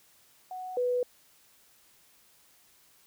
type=tone pair in turn; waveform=sine; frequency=740 / 493.9 Hz; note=F#5 / B4; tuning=0 / 0 cents; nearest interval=perfect fifth; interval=700 cents; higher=first; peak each=-36 / -25 dBFS; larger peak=second; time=0.51-0.77 / 0.77-1.03 s; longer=neither; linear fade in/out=2 ms; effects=white hiss -62 dBFS RMS until 3.06 s